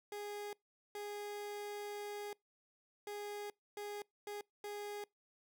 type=tone bursts at uneven times; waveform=30% pulse; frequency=412.4 Hz; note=G#4; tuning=12 cents flat; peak=-40 dBFS; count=6; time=0.12-0.53 / 0.95-2.33 / 3.07-3.5 / 3.77-4.02 / 4.27-4.41 / 4.64-5.04 s; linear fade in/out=2 ms; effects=noise-tail reverb RT60 0.2 s tail -26 dB re dry